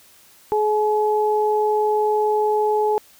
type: tone pair together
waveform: sine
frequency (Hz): 424.5 / 850.8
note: G#4 / G#5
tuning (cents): +38 / +42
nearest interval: octave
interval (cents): 1204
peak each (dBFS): -18 / -20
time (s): 0.52-2.98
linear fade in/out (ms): 0
effects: white hiss -51 dBFS RMS until 3.19 s